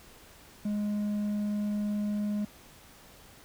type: tone with hard clipping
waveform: sine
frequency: 207.7 Hz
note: G#3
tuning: in tune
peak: -29 dBFS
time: 0.65-2.45 s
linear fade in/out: 5 ms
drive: 3 dB
effects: pink hiss -54 dBFS RMS until 3.44 s